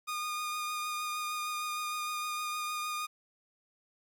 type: tone with vibrato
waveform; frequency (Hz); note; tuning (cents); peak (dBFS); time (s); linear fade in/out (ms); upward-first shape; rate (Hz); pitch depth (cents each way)
sawtooth; 1223; D#6; -30; -30; 0.07-3.07; 20; triangle; 6.5; 15
effects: 11-bit